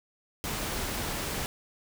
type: noise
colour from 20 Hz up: pink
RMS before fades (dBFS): -33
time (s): 0.44-1.46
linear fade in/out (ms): 0
effects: none